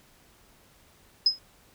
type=tone with exponential decay; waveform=sine; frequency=5090 Hz; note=D#8; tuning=39 cents sharp; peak=-14 dBFS; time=1.26-1.39 s; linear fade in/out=5 ms; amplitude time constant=28 ms; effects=pink hiss -59 dBFS RMS until 1.74 s